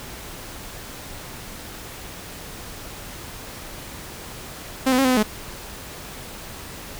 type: tone with pitch steps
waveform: sawtooth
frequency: 263.1 / 253 / 270.3 / 255.8 / 253.9 / 213.3 Hz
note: C4 / B3 / C#4 / C4 / B3 / G#3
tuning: +10 / +42 / -44 / -39 / +48 / +46 cents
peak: -12 dBFS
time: 4.86-5.232 s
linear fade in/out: 10 ms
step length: 62 ms
effects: pink hiss -37 dBFS RMS until 6.99 s